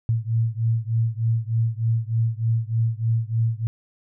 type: beating tone pair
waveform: sine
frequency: 112.5 / 115.8 Hz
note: A2 / A#2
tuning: +39 / -11 cents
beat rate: 3.3 Hz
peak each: -22 / -23 dBFS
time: 0.09-3.67 s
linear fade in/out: 0 ms
effects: none